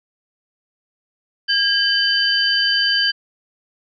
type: tone cluster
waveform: sine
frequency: 1626 / 3047 / 4657 Hz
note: G#6 / G7 / D8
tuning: -37 / -50 / -15 cents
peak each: -19 dBFS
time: 1.48-3.12 s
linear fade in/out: 20 ms
effects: none